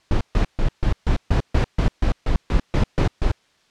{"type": "noise bursts", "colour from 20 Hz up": "brown", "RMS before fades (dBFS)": -17, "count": 14, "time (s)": [0.11, 3.316], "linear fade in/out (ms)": 2, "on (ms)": 99, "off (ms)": 140, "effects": ["white hiss -60 dBFS RMS until 3.7 s", "low-pass 5000 Hz 12 dB/octave"]}